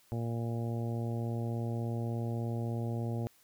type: harmonic tone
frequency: 116.54 Hz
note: A#2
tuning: in tune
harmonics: 1 / 2 / 3 / 4 / 5 / 6 / 7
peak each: -33 / -39 / -43 / -45 / -47 / -49 / -50 dBFS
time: 0.12-3.27 s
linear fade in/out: 0 ms
effects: white hiss -65 dBFS RMS until 3.43 s

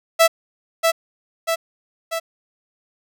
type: tone with echo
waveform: sawtooth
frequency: 659.3 Hz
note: E5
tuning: in tune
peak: -6 dBFS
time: 0.19-0.28 s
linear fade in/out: 20 ms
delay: 640 ms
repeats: 3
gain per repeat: -4 dB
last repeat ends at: 2.2 s
effects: none

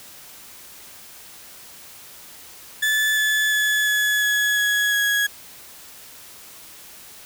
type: tone with pitch steps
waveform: 35% pulse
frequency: 1739 / 1726 / 1713.1 / 1700.3 / 1687.5 / 1674.9 / 1662.4 Hz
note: A6 / A6 / A6 / G#6 / G#6 / G#6 / G#6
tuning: -21 / -34 / -47 / +40 / +27 / +14 / +1 cents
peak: -16 dBFS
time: 2.82-5.27 s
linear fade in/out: 10 ms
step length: 350 ms
effects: white hiss -43 dBFS RMS until 7.25 s

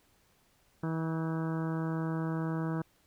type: harmonic tone with a mistuned harmonic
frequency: 161.6 Hz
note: E3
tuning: 34 cents flat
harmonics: 1 / 2 / 3 / 4 / 5 / 6 / 7 / 8 / 9 / 10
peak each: -32 / -36 / -43 / -46 / -49 / -46 / -49 / -48 / -49 / -53 dBFS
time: 0.83-2.82 s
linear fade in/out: 5 ms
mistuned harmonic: 9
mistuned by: +50 cents
effects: pink hiss -68 dBFS RMS until 3.06 s

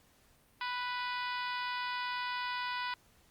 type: harmonic tone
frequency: 493.9 Hz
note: B4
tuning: in tune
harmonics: 2 / 3 / 4 / 5 / 6 / 7 / 8 / 9 / 10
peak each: -37 / -41 / -43 / -45 / -47 / -48 / -49 / -50 / -51 dBFS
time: 0.61-2.94 s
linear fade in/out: 2 ms
effects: pink hiss -66 dBFS RMS until 3.3 s + Opus 48 kbps

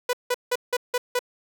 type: tone bursts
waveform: sawtooth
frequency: 493.9 Hz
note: B4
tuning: in tune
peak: -17 dBFS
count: 6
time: 0.09-1.192 s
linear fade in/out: 5 ms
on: 42 ms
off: 170 ms
effects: none

